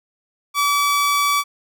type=tone; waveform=sawtooth; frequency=1148 Hz; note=D6; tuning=40 cents flat; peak=-12 dBFS; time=0.54-1.44 s; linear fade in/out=50 ms; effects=none